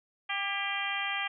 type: harmonic tone with a mistuned harmonic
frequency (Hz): 396.2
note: G4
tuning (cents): +18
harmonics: 2 / 3 / 4 / 5 / 6 / 7 / 8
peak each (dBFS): -38 / -39 / -39 / -36 / -36 / -40 / -38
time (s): 0.29-1.28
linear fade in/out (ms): 10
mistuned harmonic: 4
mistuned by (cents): +39
effects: none